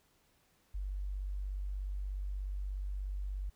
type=tone; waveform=sine; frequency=48.38 Hz; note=G1; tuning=22 cents flat; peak=-35 dBFS; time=0.74-3.5 s; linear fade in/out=10 ms; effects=pink hiss -71 dBFS RMS until 3.55 s